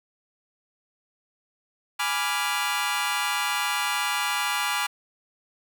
20% pulse chord, G# diminished seventh, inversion none, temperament equal, 830.6 / 987.8 / 1174.7 / 1396.9 Hz, G#5 / B5 / D6 / F6, 0 / 0 / 0 / 0 cents, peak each -25 dBFS, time 1.99-4.87 s, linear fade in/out 10 ms, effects none

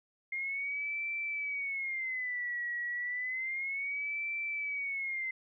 sine tone with vibrato, 2117 Hz, C7, 20 cents sharp, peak -33 dBFS, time 0.32-5.31 s, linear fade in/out 5 ms, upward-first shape sine, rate 0.31 Hz, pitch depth 170 cents each way, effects none

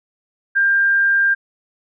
sine tone, 1595 Hz, G6, 30 cents sharp, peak -12 dBFS, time 0.55-1.35 s, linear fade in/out 20 ms, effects none

